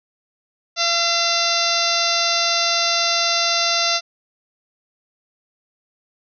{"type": "harmonic tone with a mistuned harmonic", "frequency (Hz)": 681, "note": "F5", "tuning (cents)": -44, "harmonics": [1, 2, 3, 4, 5, 6, 7, 8, 9], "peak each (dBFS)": [-25, -25, -28, -26, -26, -25, -23, -26, -26], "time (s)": [0.76, 4.01], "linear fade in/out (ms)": 50, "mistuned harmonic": 5, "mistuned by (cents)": 77, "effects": []}